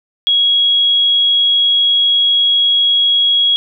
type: tone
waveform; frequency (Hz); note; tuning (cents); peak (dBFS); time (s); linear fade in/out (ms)
sine; 3316; G#7; -3; -9; 0.27-3.56; 0
effects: none